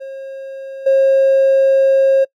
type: tone with level steps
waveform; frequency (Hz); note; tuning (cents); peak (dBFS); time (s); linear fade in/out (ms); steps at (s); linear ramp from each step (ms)
triangle; 539; C#5; -49; -24 / -5; 0-2.25; 20; 0.86; 10
effects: noise-tail reverb RT60 0.1 s tail -26 dB re dry + tanh soft clip ceiling -5 dBFS